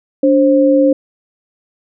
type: tone pair together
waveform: sine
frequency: 289.2 / 530 Hz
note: D4 / C5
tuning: -27 / +22 cents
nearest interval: minor seventh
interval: 1049 cents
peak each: -10 dBFS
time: 0.23-0.93 s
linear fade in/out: 5 ms
effects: none

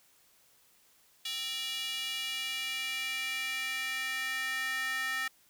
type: tone with high-pass filter sweep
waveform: square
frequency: 261.6 Hz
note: C4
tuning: in tune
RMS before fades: -35 dBFS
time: 1.25-5.28 s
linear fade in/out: 5 ms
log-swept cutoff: 3200 to 1700 Hz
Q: 3.5
effects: white hiss -65 dBFS RMS until 5.49 s

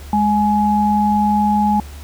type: tone pair together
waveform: sine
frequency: 207.9 / 840 Hz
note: G#3 / G#5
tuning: +2 / +19 cents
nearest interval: 2 octaves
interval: 2417 cents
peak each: -15 dBFS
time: 0.13-1.8 s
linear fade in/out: 2 ms
effects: added 72 Hz sine -32 dBFS peak until 2.03 s + pink hiss -41 dBFS RMS until 2.03 s

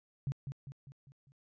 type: tone with echo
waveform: sine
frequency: 137.2 Hz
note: C#3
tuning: 17 cents flat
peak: -31 dBFS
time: 0.27-0.32 s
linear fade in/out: 0 ms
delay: 200 ms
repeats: 5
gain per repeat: -6 dB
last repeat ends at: 1.32 s
effects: resampled to 16000 Hz

